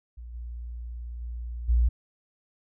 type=tone with level steps; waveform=sine; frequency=59.1 Hz; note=A#1; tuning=24 cents sharp; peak=-38 / -34 / -32 / -18 dBFS; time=0.17-1.89 s; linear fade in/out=10 ms; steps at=0.33 / 1.2 / 1.68 s; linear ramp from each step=20 ms; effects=none